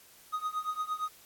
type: tone with tremolo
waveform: triangle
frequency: 1248 Hz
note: D#6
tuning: 5 cents sharp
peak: -26 dBFS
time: 0.32-1.09 s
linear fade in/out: 20 ms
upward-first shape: triangle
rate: 8.7 Hz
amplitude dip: 95%
effects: white hiss -57 dBFS RMS until 1.25 s + AAC 64 kbps